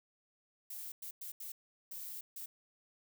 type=noise bursts at uneven times; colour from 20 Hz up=violet; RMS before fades=-45 dBFS; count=6; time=0.7-0.92 / 1.02-1.11 / 1.21-1.32 / 1.4-1.52 / 1.91-2.21 / 2.36-2.46 s; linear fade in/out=5 ms; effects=none